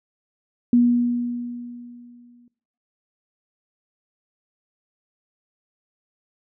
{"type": "tone with exponential decay", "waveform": "sine", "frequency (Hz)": 241.2, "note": "B3", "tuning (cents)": -41, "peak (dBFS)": -11, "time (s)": [0.73, 2.48], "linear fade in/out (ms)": 2, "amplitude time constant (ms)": 380, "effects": ["noise-tail reverb RT60 0.6 s tail -20 dB re dry"]}